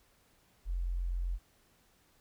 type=tone; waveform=sine; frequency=43.94 Hz; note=F1; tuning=11 cents sharp; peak=-31 dBFS; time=0.65-1.39 s; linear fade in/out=50 ms; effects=pink hiss -68 dBFS RMS until 2.2 s